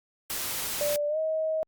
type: noise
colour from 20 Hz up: white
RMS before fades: -32 dBFS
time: 0.3-0.96 s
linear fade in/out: 0 ms
type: tone with pitch glide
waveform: sine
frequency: 587.3 to 633.1 Hz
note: D5 to D#5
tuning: 0 to +30 cents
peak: -25 dBFS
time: 0.81-1.63 s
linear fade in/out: 0 ms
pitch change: +130 cents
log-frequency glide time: 1.08-1.18 s
effects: Opus 48 kbps